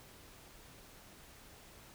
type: silence
effects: pink hiss -57 dBFS RMS until 1.94 s